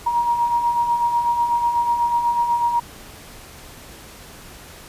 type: beating tone pair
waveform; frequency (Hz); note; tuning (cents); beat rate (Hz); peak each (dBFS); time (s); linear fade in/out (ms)
sine; 941 / 949.1; A#5 / A#5; +16 / +31; 8.1; -26 / -17; 0.06-2.8; 10
effects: pink hiss -41 dBFS RMS until 4.88 s + resampled to 32000 Hz